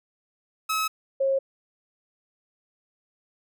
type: tone pair in turn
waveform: sawtooth / sine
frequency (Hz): 1286 / 540.7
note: E6 / C#5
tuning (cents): -43 / -43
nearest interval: octave + minor third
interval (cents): 1500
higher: first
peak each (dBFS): -20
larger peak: neither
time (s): 0.69-0.88 / 1.2-1.39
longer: neither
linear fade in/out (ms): 10
effects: none